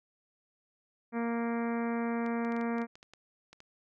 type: harmonic tone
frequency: 233.1 Hz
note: A#3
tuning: in tune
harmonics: 1 / 2 / 3 / 4 / 5 / 6 / 7 / 8 / 9 / 10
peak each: -31 / -37 / -41 / -43 / -45 / -47 / -48 / -49 / -50 / -51 dBFS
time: 1.12-2.87 s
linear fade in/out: 50 ms
type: clicks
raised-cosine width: 0.2 ms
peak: -34 dBFS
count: 12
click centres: 2.263 / 2.449 / 2.522 / 2.565 / 2.612 / 2.783 / 2.817 / 2.955 / 3.029 / 3.136 / 3.53 / 3.604 s
effects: none